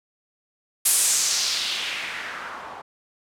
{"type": "noise with low-pass filter sweep", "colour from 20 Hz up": "blue", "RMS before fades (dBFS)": -25, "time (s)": [0.85, 2.82], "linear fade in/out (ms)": 10, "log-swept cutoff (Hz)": [11000, 840], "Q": 2.1, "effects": []}